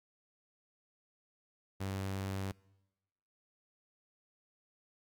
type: tone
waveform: sawtooth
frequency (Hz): 96.7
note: G2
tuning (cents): -23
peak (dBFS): -32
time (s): 1.8-2.52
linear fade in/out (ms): 10
effects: noise-tail reverb RT60 1.0 s tail -24 dB re dry + Opus 48 kbps